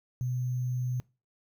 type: tone with sample-and-hold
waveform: sine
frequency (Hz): 124.9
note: B2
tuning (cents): +20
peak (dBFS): -28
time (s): 0.21-1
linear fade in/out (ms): 0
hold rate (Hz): 6300
effects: noise-tail reverb RT60 0.3 s tail -23 dB re dry